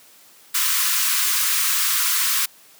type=high-pass noise; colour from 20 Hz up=white; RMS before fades=-20 dBFS; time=0.54-2.46 s; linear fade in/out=10 ms; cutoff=1000 Hz; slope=96 dB/octave; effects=white hiss -50 dBFS RMS until 2.79 s + high-pass 150 Hz 12 dB/octave